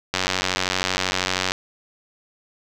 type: click train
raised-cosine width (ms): 0.2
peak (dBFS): -3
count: 129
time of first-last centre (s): 0.14-1.519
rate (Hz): 92.8
effects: none